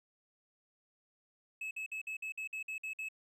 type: tone bursts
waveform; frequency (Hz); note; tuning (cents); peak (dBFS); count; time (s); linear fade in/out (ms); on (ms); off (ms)
triangle; 2588; E7; -32; -36; 10; 1.61-3.087; 5; 100; 53
effects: none